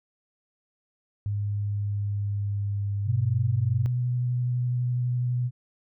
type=tone with pitch glide; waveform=sine; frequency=102.5 to 100.8 Hz; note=G#2 to G2; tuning=-22 to +49 cents; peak=-25 dBFS; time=1.26-3.86 s; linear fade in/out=0 ms; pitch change=-29 cents; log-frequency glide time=1.57-3.01 s
type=tone with vibrato; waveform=sine; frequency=123.47 Hz; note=B2; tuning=in tune; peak=-23 dBFS; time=3.05-5.51 s; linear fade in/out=50 ms; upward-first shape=sine; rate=12 Hz; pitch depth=12 cents each way
effects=none